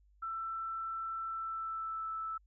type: tone with pitch glide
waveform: sine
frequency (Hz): 1334 to 1315.6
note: E6 to E6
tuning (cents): +20 to -4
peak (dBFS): -36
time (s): 0.22-2.38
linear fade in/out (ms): 10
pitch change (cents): -24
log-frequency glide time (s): 1.27-2.11
effects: added 50 Hz sine -63 dBFS peak until 2.46 s